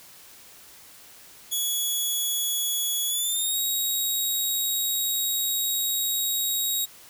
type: tone with pitch glide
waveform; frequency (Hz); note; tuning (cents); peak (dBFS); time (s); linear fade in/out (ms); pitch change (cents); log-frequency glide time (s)
10% pulse; 3380 to 3794; G#7 to A#7; +30 to +30; -17; 1.51-6.86; 20; +200; 3.07-3.58
effects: white hiss -49 dBFS RMS until 7.09 s